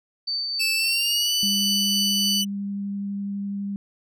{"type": "tone with tremolo", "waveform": "sine", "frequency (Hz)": 4566, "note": "D8", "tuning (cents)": -50, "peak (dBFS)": -23, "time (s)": [0.27, 2.42], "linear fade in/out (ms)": 10, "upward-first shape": "triangle", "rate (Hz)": 3.6, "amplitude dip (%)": 30}
{"type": "tone with pitch glide", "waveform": "sawtooth", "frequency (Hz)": [2637, 2977], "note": ["E7", "F#7"], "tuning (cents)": [0, 10], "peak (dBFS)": -19, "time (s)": [0.59, 2.45], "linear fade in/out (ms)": 20, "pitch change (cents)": 210, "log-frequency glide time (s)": [0.75, 1.33]}
{"type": "tone with vibrato", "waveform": "sine", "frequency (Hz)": 200, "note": "G3", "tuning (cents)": 35, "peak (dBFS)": -26, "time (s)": [1.43, 3.76], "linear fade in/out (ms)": 0, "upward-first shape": "triangle", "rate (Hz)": 12, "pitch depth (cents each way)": 8}
{"effects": []}